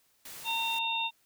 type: noise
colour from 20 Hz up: white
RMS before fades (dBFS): -45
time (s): 0.25-0.79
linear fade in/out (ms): 5
type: harmonic tone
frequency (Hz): 912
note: A#5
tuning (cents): -38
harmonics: 1 / 3 / 4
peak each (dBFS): -33 / -33 / -33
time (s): 0.44-1.11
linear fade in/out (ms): 50
effects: white hiss -69 dBFS RMS until 1.25 s